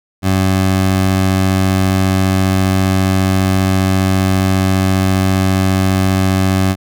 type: tone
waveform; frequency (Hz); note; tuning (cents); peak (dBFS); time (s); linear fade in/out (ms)
20% pulse; 94.8; F#2; +43; -6; 0.22-6.76; 50
effects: none